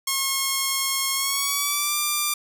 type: tone with pitch glide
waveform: 5% pulse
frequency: 1082 to 1186.8 Hz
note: C#6 to D6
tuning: -42 to +18 cents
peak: -10 dBFS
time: 0.07-2.34 s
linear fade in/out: 5 ms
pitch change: +160 cents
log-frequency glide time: 1.14-1.97 s
effects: none